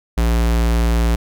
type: tone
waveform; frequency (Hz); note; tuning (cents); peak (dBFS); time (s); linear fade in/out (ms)
square; 57.7; A#1; -17; -14; 0.17-1.16; 10
effects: none